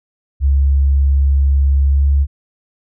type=tone with pitch glide; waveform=sine; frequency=69.1 to 70.02 Hz; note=C#2 to C#2; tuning=-5 to +18 cents; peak=-9 dBFS; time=0.4-2.27 s; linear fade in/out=50 ms; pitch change=+23 cents; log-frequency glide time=1.88-2.06 s; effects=none